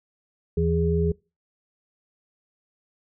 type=tone cluster; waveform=sine; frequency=80.9 / 166.6 / 414.6 Hz; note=E2 / E3 / G#4; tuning=-32 / +19 / -3 cents; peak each=-24 dBFS; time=0.57-1.12 s; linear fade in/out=5 ms; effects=noise-tail reverb RT60 0.3 s tail -25 dB re dry